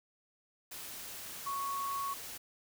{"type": "tone in noise", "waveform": "sine", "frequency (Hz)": 1108.7, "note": "C#6", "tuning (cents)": 0, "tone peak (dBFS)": -34, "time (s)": [1.46, 2.14], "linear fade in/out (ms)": 10, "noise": "white", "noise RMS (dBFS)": -45, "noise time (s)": [0.71, 2.38], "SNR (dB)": 8, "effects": []}